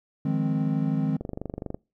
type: chord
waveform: triangle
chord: F minor seventh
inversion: third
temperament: equal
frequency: 155.56 / 174.61 / 207.7 / 261.6 Hz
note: Eb3 / F3 / Ab3 / C4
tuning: 0 / 0 / 0 / 0 cents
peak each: -24 / -30 / -27 / -26 dBFS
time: 0.25-1.17 s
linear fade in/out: 5 ms
type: click train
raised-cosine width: 2 ms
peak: -19 dBFS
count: 14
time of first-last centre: 1.21-1.745 s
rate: 24.3 Hz
effects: noise-tail reverb RT60 0.3 s tail -26 dB re dry